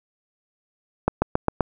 accelerating click train, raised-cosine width 1 ms, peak -4 dBFS, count 5, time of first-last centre 1.08-1.607 s, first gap 140 ms, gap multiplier 0.96, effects none

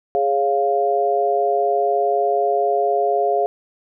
sine chord, Db major, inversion second, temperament equal, 415.3 / 554.4 / 698.5 Hz, Ab4 / Db5 / F5, 0 / 0 / 0 cents, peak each -20 / -23 / -18 dBFS, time 0.15-3.46 s, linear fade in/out 0 ms, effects none

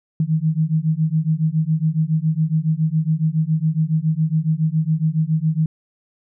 sine beating tone pair, 154.6 / 161.8 Hz, D#3 / E3, -11 / -32 cents, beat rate 7.2 Hz, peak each -19 dBFS, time 0.2-5.66 s, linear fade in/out 2 ms, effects none

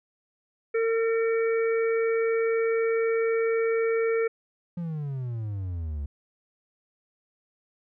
harmonic tone, 454 Hz, A#4, 46 cents flat, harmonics 1 / 3 / 4 / 5, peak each -22 / -36 / -38 / -36 dBFS, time 0.74-4.28 s, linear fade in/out 10 ms
triangle exponential sweep, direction down, 176.6 to 69.3 Hz, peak -27 dBFS, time 4.77-6.06 s, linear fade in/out 5 ms
effects none

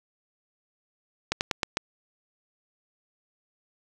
slowing click train, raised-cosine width 0.2 ms, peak -7 dBFS, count 5, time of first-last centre 1.32-1.771 s, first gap 89 ms, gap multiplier 1.16, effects 7-bit

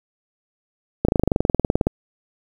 slowing click train, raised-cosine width 2 ms, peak -3 dBFS, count 19, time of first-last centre 1.05-1.87 s, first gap 35 ms, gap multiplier 1.03, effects 7-bit

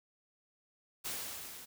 white noise with level ramp, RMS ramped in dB -38 to -50 dBFS, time 1.04-1.66 s, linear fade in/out 20 ms, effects none

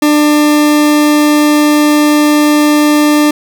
40% pulse tone, 298.1 Hz, D4, 26 cents sharp, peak -5 dBFS, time 0.02-3.31 s, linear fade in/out 5 ms, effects none

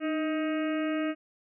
harmonic tone with a mistuned harmonic, 315 Hz, D#4, 21 cents sharp, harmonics 1 / 2 / 4 / 5 / 6 / 7 / 8 / 9, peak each -28 / -34 / -40 / -42 / -44 / -45 / -46 / -47 dBFS, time 0-1.15 s, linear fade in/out 50 ms, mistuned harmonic 1, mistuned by -43 cents, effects none

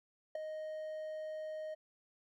triangle tone with ADSR envelope, 622.3 Hz, D#5, in tune, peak -30 dBFS, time 0.35-1.75 s, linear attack 5 ms, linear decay 5 ms, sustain -8 dB, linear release 16 ms, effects none

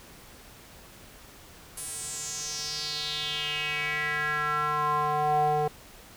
square tone with band-pass filter sweep, 150.1 Hz, D3, 38 cents sharp, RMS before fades -29 dBFS, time 1.77-5.68 s, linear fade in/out 5 ms, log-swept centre 10000 to 610 Hz, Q 4.6, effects pink hiss -50 dBFS RMS until 6.16 s

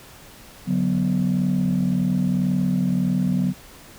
sine chord, B minor, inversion first, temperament equal with one note detuned, 144.06 / 185 / 246.9 Hz, D3 / F#3 / B3, -33 / 0 / 0 cents, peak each -24 / -19 / -23 dBFS, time 0.66-3.54 s, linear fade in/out 50 ms, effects tanh soft clip ceiling -13 dBFS + pink hiss -45 dBFS RMS until 3.98 s

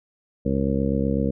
harmonic tone, 68 Hz, C#2, 33 cents flat, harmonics 1 / 2 / 3 / 4 / 5 / 6 / 7 / 8, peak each -28 / -28 / -24 / -27 / -34 / -36 / -28 / -32 dBFS, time 0.45-1.31 s, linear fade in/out 10 ms, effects none

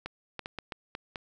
clicks, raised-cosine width 0.3 ms, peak -20 dBFS, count 7, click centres 0.06 / 0.393 / 0.459 / 0.587 / 0.722 / 0.951 / 1.158 s, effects none

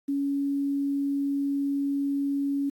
sine tone with quantisation, 280.1 Hz, C#4, 18 cents sharp, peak -24 dBFS, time 0.08-2.7 s, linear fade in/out 10 ms, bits 9, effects AAC 64 kbps

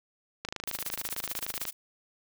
click train, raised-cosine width 0.2 ms, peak -17 dBFS, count 33, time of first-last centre 0.45-1.653 s, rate 26.6 Hz
blue noise with tremolo, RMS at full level -33 dBFS, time 0.67-1.73 s, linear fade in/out 5 ms, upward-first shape sine, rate 16 Hz, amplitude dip 100%
effects none

